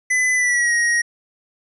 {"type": "tone with pitch glide", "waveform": "square", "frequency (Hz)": [2008, 1884.4], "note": ["B6", "A#6"], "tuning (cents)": [28, 18], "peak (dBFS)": -16, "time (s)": [0.1, 1.02], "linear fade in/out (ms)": 10, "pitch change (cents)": -110, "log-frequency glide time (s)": [0.35, 0.73], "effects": ["resampled to 24000 Hz"]}